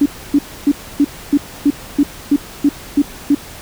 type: tone bursts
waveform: sine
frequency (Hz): 286.7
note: D4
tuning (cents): -42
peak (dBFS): -7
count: 11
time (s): 0.01-3.349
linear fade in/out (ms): 5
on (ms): 49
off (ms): 280
effects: pink hiss -34 dBFS RMS until 3.61 s